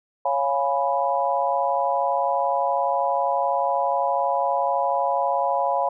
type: chord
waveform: sine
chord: C# dominant seventh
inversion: none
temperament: equal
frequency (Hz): 554.4 / 698.5 / 830.6 / 987.8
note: C#5 / E#5 / G#5 / B5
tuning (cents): 0 / 0 / 0 / 0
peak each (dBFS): -25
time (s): 0.25-5.89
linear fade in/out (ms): 5
effects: none